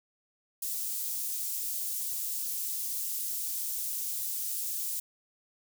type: high-pass noise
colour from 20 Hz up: white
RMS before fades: -34 dBFS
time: 0.62-5 s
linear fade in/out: 5 ms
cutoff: 7300 Hz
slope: 12 dB/octave
effects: none